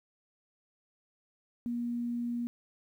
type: tone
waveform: sine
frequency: 238.6 Hz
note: A#3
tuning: 41 cents sharp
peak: -31 dBFS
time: 1.66-2.47 s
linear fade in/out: 0 ms
effects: 11-bit